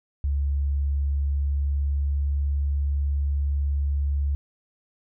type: tone with pitch glide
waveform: sine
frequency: 70.4 to 70.85 Hz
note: C#2 to C#2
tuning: +27 to +38 cents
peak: -21 dBFS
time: 0.24-4.35 s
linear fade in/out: 0 ms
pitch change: +11 cents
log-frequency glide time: 1.09-2.37 s
effects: none